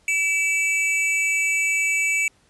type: tone pair together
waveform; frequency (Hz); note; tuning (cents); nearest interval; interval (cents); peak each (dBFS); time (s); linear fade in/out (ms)
square; 2300 / 2649; D7 / E7; -37 / +8; major second; 245; -21 / -25; 0.08-2.28; 2
effects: pink hiss -60 dBFS RMS until 2.49 s + resampled to 24000 Hz